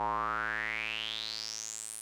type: tone with band-pass filter sweep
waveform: square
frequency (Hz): 55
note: A1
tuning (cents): 0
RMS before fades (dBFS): -36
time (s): 0-2.01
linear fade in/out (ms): 0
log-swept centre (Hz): 880 to 10000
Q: 7.2
effects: none